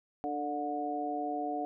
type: harmonic tone with a mistuned harmonic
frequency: 148 Hz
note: D3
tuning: 14 cents sharp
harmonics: 2 / 3 / 4 / 5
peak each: -37 / -41 / -42 / -34 dBFS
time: 0.24-1.65 s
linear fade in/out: 0 ms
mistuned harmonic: 5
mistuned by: -31 cents
effects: none